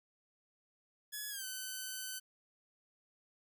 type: tone with pitch glide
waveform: 5% pulse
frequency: 1696 to 1519.7 Hz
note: G#6 to F#6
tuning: +36 to +46 cents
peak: -30 dBFS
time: 1.12-2.2 s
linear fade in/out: 20 ms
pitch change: -190 cents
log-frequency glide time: 1.29-1.45 s
effects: none